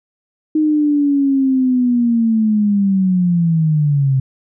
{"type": "linear sweep", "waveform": "sine", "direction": "down", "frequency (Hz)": [311.2, 130.81], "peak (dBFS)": -11, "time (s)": [0.55, 4.2], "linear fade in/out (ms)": 5, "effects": []}